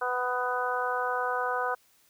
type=harmonic tone; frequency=249 Hz; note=B3; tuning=14 cents sharp; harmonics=2 / 3 / 4 / 5 / 6; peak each=-33 / -33 / -33 / -33 / -33 dBFS; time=0.01-1.75 s; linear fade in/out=10 ms; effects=white hiss -64 dBFS RMS until 2.09 s